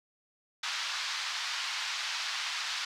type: band-pass noise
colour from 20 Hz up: white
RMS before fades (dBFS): -35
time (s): 0.63-2.85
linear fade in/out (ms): 5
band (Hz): 970 to 5100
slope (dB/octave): 24
effects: none